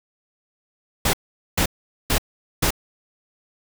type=noise bursts; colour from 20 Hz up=pink; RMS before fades=-19 dBFS; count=4; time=1.05-2.706 s; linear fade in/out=5 ms; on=84 ms; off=440 ms; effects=none